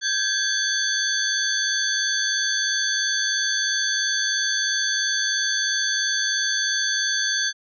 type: tone cluster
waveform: sine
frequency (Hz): 1571 / 1674 / 3426 / 4507 / 6170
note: G6 / G#6 / A7 / C#8 / G8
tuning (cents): +3 / +13 / -47 / +28 / -28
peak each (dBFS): -27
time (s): 0.01-7.53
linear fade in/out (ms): 50
effects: none